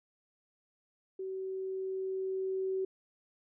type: tone with level ramp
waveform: sine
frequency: 380 Hz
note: F#4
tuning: 46 cents sharp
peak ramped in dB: -36 to -30 dBFS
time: 1.19-2.85 s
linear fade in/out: 5 ms
effects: none